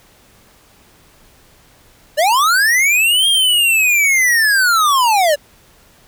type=linear two-way sweep; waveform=square; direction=up then down; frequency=559 to 3252 to 559 Hz; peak=-11 dBFS; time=2.17-5.36 s; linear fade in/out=20 ms; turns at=3.28 s; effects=pink hiss -49 dBFS RMS until 6.07 s